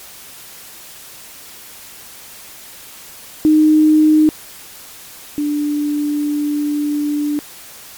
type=tone pair in turn; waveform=sine; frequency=308.4 / 294.4 Hz; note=D#4 / D4; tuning=-15 / +4 cents; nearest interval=minor second; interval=81 cents; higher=first; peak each=-7 / -15 dBFS; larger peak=first; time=3.45-4.29 / 5.38-7.39 s; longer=second; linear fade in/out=0 ms; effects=white hiss -37 dBFS RMS until 7.97 s + MP3 96 kbps